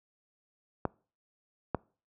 clicks, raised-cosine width 1 ms, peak -14 dBFS, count 2, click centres 0.853 / 1.747 s, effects noise-tail reverb RT60 0.4 s tail -25 dB re dry + high-pass 60 Hz 12 dB/octave

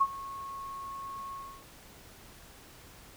sine tone with ADSR envelope, 1096 Hz, C#6, 20 cents flat, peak -19 dBFS, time 0-1.65 s, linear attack 14 ms, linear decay 51 ms, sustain -19 dB, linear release 310 ms, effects pink hiss -53 dBFS RMS until 3.16 s

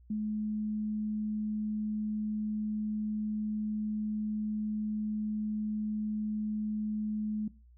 sine tone, 213.2 Hz, G#3, 46 cents sharp, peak -30 dBFS, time 0.1-7.48 s, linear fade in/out 5 ms, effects noise-tail reverb RT60 0.3 s tail -19 dB re dry + added 60 Hz sine -55 dBFS peak until 7.77 s

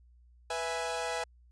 sawtooth chord, E major, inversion second, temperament equal, 493.9 / 659.3 / 830.6 Hz, B4 / E5 / G#5, 0 / 0 / 0 cents, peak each -33 dBFS, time 0.5-1.24 s, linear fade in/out 5 ms, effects added 60 Hz sine -57 dBFS peak until 1.51 s + resampled to 22050 Hz

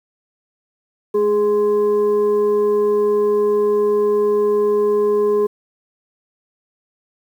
sine tone with frequency modulation, 415.3 Hz, G#4, in tune, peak -13 dBFS, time 1.14-5.47 s, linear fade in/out 10 ms, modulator 626 Hz, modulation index 0.37, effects 8-bit

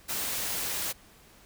white noise, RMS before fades -32 dBFS, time 0.08-0.93 s, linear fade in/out 20 ms, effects pink hiss -56 dBFS RMS until 1.45 s

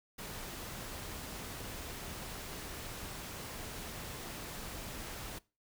pink noise, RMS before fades -44 dBFS, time 0.18-5.39 s, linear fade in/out 10 ms, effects noise-tail reverb RT60 0.3 s tail -22 dB re dry

